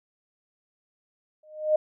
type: tone with exponential growth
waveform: sine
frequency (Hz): 615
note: D#5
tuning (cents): -20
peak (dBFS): -15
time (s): 1.43-1.76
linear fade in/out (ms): 5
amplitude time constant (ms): 71
effects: none